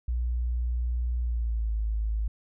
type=tone with pitch glide; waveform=sine; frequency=60.1 to 53.85 Hz; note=B1 to A1; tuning=-46 to -37 cents; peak=-25 dBFS; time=0.08-2.28 s; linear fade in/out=5 ms; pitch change=-191 cents; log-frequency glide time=1.21-1.74 s; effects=none